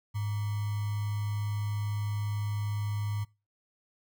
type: tone with sample-and-hold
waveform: sine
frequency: 103.83 Hz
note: G#2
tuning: in tune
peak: -29 dBFS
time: 0.14-3.25 s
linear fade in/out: 20 ms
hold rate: 1050 Hz
effects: noise-tail reverb RT60 0.3 s tail -24 dB re dry